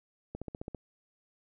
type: click train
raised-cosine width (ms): 2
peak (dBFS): -25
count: 7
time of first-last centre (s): 0.35-0.747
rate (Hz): 15.1
effects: none

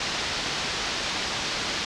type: low-pass noise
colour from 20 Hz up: white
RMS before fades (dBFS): -29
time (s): 0-1.85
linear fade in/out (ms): 5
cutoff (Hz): 5400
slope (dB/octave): 24
effects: low-pass 9000 Hz 12 dB/octave

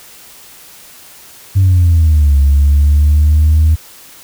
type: exponential two-way sweep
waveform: sine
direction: down then up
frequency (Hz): 98 to 69.3 to 79.2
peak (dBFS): -4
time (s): 1.55-3.76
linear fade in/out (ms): 20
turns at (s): 2.38
effects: tanh soft clip ceiling -3 dBFS + white hiss -38 dBFS RMS until 4.23 s

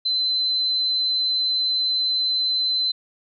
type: tone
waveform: sine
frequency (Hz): 4055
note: B7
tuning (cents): +45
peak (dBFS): -19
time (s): 0.05-2.92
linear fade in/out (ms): 10
effects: none

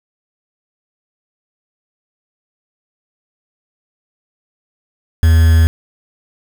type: tone with quantisation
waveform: triangle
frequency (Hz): 81.4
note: E2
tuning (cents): -21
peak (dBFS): -4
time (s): 5.23-5.67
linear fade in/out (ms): 0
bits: 4
effects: none

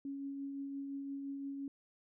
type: tone with tremolo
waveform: sine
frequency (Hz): 277.2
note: C#4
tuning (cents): 0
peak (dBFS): -38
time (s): 0.05-1.68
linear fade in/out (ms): 2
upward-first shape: triangle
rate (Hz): 5.8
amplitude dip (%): 30
effects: none

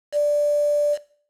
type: tone with quantisation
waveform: sine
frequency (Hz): 587.3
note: D5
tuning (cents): 0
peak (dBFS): -16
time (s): 0.12-0.98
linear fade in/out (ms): 50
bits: 6
effects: noise-tail reverb RT60 0.5 s tail -17 dB re dry + low-pass 9000 Hz 12 dB/octave

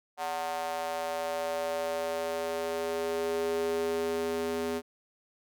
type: tone with high-pass filter sweep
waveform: square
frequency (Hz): 82.41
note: E2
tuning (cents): 0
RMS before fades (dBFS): -32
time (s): 0.17-4.82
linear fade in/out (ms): 50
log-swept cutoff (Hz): 750 to 330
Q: 4.1
effects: none

